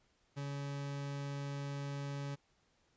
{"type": "tone", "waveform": "40% pulse", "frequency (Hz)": 141.1, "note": "C#3", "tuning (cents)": 31, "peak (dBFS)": -38, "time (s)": [0.36, 2.36], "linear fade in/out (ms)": 20, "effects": ["pink hiss -74 dBFS RMS until 2.96 s", "resampled to 16000 Hz"]}